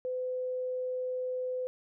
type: tone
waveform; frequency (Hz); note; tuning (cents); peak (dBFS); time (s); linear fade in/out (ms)
sine; 507; B4; +45; -31; 0.05-1.67; 0
effects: none